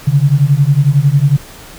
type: beating tone pair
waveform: sine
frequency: 136.2 / 147.2 Hz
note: C#3 / D3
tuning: -30 / +4 cents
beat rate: 11 Hz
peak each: -10 dBFS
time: 0.07-1.37 s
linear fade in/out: 10 ms
effects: pink hiss -35 dBFS RMS until 1.78 s